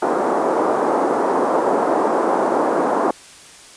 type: band-pass noise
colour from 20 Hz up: pink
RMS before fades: -18 dBFS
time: 0.02-3.11 s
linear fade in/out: 5 ms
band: 300 to 1100 Hz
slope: 24 dB/octave
effects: white hiss -42 dBFS RMS until 3.76 s + resampled to 22050 Hz